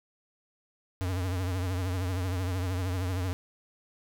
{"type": "tone with vibrato", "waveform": "square", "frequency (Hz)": 91.6, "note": "F#2", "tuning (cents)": -17, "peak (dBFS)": -29, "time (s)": [1.01, 3.33], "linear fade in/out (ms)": 0, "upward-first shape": "triangle", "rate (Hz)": 13, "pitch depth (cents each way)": 99, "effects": []}